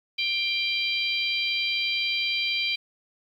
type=harmonic tone; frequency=789 Hz; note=G5; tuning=11 cents sharp; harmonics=3 / 4 / 5 / 6; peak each=-27 / -29 / -31 / -33 dBFS; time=0.18-2.76 s; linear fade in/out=10 ms; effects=9-bit